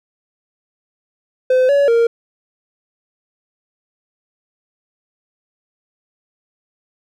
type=tone with pitch steps; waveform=triangle; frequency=512 / 566 / 464.8 Hz; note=C5 / C#5 / A#4; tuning=-38 / +36 / -5 cents; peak=-8 dBFS; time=1.5-2.07 s; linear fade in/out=5 ms; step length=190 ms; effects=none